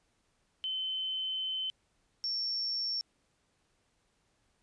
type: tone pair in turn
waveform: sine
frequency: 3063 / 5458 Hz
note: G7 / F8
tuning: -41 / -41 cents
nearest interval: minor seventh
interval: 1000 cents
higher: second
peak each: -32 / -31 dBFS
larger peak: second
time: 0.64-1.7 / 2.24-3.01 s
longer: first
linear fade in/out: 0 ms
effects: pink hiss -74 dBFS RMS until 4.62 s + resampled to 22050 Hz